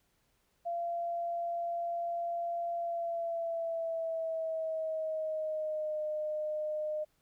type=tone with pitch glide; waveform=sine; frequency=686 to 611.2 Hz; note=F5 to D#5; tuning=-31 to -31 cents; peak=-32 dBFS; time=0.65-7.05 s; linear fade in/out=20 ms; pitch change=-200 cents; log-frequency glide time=2.75-6.02 s; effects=pink hiss -74 dBFS RMS until 7.21 s